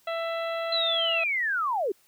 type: harmonic tone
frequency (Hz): 664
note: E5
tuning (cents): +12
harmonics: 1 / 2 / 3 / 4 / 5 / 6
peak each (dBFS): -29 / -35 / -39 / -41 / -43 / -45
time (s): 0.07-1.24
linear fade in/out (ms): 5
type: linear sweep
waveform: sine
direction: down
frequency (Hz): 4084 to 349.2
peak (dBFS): -24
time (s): 0.72-1.92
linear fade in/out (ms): 5
effects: white hiss -63 dBFS RMS until 2.07 s